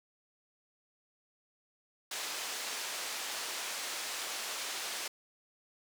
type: band-pass noise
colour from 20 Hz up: white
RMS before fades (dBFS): -39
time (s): 2.11-5.08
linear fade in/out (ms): 5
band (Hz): 430 to 6900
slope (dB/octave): 12
effects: none